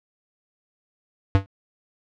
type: tone with exponential decay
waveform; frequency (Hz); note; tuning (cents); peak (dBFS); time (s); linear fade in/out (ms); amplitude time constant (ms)
square; 97.6; G2; -7; -10; 1.35-1.46; 0; 23
effects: low-pass 3000 Hz 12 dB/octave